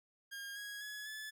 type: tone with pitch steps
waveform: sawtooth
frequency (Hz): 1620 / 1655 / 1690.7 / 1727.3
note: G#6 / G#6 / G#6 / A6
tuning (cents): -43 / -6 / +30 / -32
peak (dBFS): -40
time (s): 0.31-1.31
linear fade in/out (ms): 20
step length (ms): 250
effects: none